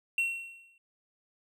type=tone with exponential decay; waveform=triangle; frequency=2725 Hz; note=F7; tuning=43 cents flat; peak=-22 dBFS; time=0.18-0.78 s; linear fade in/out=2 ms; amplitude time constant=130 ms; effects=none